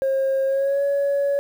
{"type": "tone with pitch glide", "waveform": "sine", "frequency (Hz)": [537, 562.7], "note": ["C5", "C#5"], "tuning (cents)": [45, 26], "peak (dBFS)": -16, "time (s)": [0.02, 1.39], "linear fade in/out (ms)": 0, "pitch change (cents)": 81, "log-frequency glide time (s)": [0.45, 0.83], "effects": ["tanh soft clip ceiling -16 dBFS", "8-bit"]}